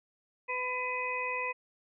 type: harmonic tone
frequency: 502 Hz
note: B4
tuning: 28 cents sharp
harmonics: 1 / 2 / 4 / 5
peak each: -39 / -36 / -38 / -35 dBFS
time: 0.48-1.53 s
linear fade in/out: 20 ms
effects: none